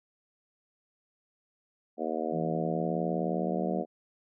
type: harmonic tone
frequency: 79.3 Hz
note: D#2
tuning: 33 cents sharp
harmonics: 3 / 4 / 5 / 6 / 7 / 8 / 9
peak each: -37 / -37 / -37 / -37 / -37 / -37 / -37 dBFS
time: 1.97-3.86 s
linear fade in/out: 50 ms
type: tone with pitch glide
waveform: sine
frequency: 167.2 to 185.52 Hz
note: E3 to F#3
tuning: +25 to +5 cents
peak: -32 dBFS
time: 2.31-3.84 s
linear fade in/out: 50 ms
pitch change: +180 cents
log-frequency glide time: 2.54-3.66 s
effects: none